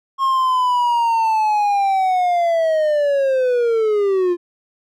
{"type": "linear sweep", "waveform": "triangle", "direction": "down", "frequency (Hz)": [1083, 344.6], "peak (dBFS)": -12, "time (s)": [0.18, 4.37], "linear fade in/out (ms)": 50, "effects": []}